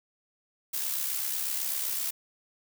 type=noise with amplitude modulation; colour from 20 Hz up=blue; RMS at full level=-29 dBFS; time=0.73-2.11 s; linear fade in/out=10 ms; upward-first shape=sine; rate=67.9 Hz; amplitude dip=50%; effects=none